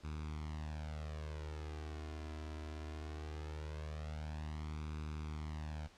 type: tone with flanger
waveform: sawtooth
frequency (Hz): 76.6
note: D#2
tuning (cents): -27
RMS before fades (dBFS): -44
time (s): 0.03-5.88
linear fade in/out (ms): 20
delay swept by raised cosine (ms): 0.8 to 3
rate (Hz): 0.2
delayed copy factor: +0.8
effects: pink hiss -63 dBFS RMS until 5.97 s + low-pass 6000 Hz 12 dB/octave